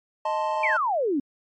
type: chord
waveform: triangle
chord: A diminished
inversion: second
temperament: equal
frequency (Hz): 622.3 / 880 / 1046.5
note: Eb5 / A5 / C6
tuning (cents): 0 / 0 / 0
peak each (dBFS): -26 / -24 / -28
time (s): 0.25-0.77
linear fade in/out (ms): 5
type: exponential sweep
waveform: sine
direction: down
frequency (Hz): 2430 to 259.6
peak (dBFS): -21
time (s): 0.63-1.2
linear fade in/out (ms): 5
effects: MP3 32 kbps